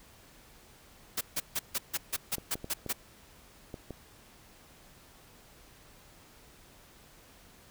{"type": "noise bursts", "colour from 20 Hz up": "white", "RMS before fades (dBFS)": -31, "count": 10, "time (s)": [1.17, 2.93], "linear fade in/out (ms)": 10, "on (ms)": 41, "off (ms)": 150}
{"type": "clicks", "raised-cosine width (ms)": 2, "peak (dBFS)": -26, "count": 6, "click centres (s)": [2.383, 2.555, 2.644, 2.863, 3.742, 3.907]}
{"effects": ["pink hiss -57 dBFS RMS until 7.7 s"]}